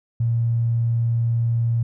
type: tone with tanh clipping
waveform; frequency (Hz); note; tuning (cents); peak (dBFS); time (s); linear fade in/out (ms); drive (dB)
triangle; 116.54; A#2; 0; -17; 0.2-1.83; 5; 3
effects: none